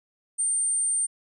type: tone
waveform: sine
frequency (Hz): 8870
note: C#9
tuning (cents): 0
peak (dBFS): -22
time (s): 0.38-1.07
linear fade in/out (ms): 20
effects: none